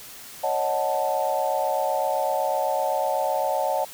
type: chord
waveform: sine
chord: D# half-diminished seventh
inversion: third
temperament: equal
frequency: 554.4 / 622.3 / 740 / 880 Hz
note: C#5 / D#5 / F#5 / A5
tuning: 0 / 0 / 0 / 0 cents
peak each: -27 dBFS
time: 0.43-3.85 s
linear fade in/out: 10 ms
effects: white hiss -42 dBFS RMS until 3.93 s